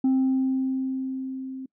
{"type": "tone with level ramp", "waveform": "sine", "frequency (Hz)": 263, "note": "C4", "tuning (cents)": 9, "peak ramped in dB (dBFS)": [-15, -33], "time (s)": [0.04, 1.66], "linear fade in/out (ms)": 5, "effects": ["noise-tail reverb RT60 0.1 s tail -26 dB re dry", "tanh soft clip ceiling -17 dBFS"]}